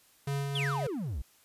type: tone with tremolo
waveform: square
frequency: 140 Hz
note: C#3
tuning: 18 cents sharp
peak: -30 dBFS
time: 0.27-0.87 s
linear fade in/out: 5 ms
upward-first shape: sine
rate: 3.3 Hz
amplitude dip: 30%
type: exponential sweep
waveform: triangle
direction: down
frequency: 3607 to 53.2 Hz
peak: -30 dBFS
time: 0.55-1.22 s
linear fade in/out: 5 ms
effects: white hiss -63 dBFS RMS until 1.44 s + resampled to 32000 Hz